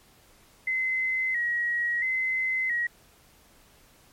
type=tone with vibrato; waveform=sine; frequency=1975.5 Hz; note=B6; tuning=in tune; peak=-24 dBFS; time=0.67-2.87 s; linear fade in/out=5 ms; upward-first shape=square; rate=0.74 Hz; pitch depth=65 cents each way; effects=pink hiss -58 dBFS RMS until 4.12 s + MP3 64 kbps